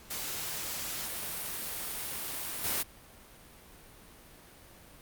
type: noise with level steps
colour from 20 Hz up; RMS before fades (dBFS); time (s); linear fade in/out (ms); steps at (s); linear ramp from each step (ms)
white; -37 / -31; 0.1-2.83; 10; 2.64; 5
effects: pink hiss -54 dBFS RMS until 5.01 s + Opus 48 kbps